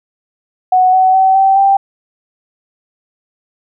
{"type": "tone with pitch steps", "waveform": "sine", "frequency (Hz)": [740, 751.2, 762.6, 774.1, 785.8], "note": ["F#5", "F#5", "G5", "G5", "G5"], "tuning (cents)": [0, 26, -48, -22, 4], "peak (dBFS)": -6, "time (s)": [0.72, 1.77], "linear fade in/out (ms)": 5, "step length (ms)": 210, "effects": []}